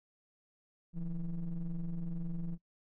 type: ring-modulated tone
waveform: triangle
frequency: 79.6 Hz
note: D#2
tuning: 40 cents sharp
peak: -29 dBFS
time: 0.93-2.58 s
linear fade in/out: 50 ms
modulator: 90.5 Hz
effects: noise-tail reverb RT60 0.1 s tail -25 dB re dry